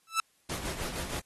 sawtooth tone with exponential growth, 1318.5 Hz, E6, in tune, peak -18 dBFS, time 0.07-0.2 s, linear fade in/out 1 ms, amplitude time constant 28 ms
pink noise with tremolo, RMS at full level -35 dBFS, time 0.49-1.2 s, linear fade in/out 5 ms, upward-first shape sine, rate 6.4 Hz, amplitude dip 55%
effects white hiss -69 dBFS RMS until 1.25 s + AAC 32 kbps

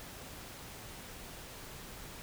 silence, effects pink hiss -48 dBFS RMS until 2.22 s

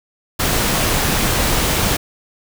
pink noise, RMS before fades -17 dBFS, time 0.39-1.97 s, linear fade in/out 10 ms, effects none

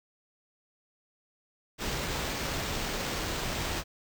pink noise with sample-and-hold, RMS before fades -33 dBFS, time 1.78-3.84 s, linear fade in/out 50 ms, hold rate 11025 Hz, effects none

